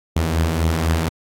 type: beating tone pair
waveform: sawtooth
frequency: 78 / 82 Hz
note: D#2 / E2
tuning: +5 / -9 cents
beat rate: 4 Hz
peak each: -19 / -14 dBFS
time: 0.16-1.09 s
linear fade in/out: 5 ms
effects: AAC 48 kbps